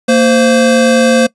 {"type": "tone pair together", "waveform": "square", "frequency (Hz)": [230, 520.2], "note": ["A#3", "C5"], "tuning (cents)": [-23, -10], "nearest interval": "octave + major second", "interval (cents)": 1413, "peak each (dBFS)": -10, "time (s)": [0.08, 1.27], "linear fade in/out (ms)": 10, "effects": ["noise-tail reverb RT60 0.1 s tail -21 dB re dry", "resampled to 24000 Hz"]}